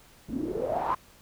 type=noise with low-pass filter sweep; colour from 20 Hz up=white; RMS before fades=-30 dBFS; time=0.28-0.95 s; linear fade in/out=10 ms; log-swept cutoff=220 to 1100 Hz; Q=8.7; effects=pink hiss -56 dBFS RMS until 1.21 s